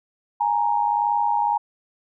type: tone pair together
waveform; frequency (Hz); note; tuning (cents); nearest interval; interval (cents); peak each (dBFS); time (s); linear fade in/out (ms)
sine; 830.6 / 932.3; G#5 / A#5; 0 / 0; major second; 200; -21; 0.4-1.58; 10
effects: none